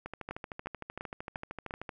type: two click trains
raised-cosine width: 0.5 ms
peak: -23 / -24 dBFS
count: 5 / 25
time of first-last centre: 0.31-1.709 / 0.06-1.892 s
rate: 2.86 / 13.1 Hz
effects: none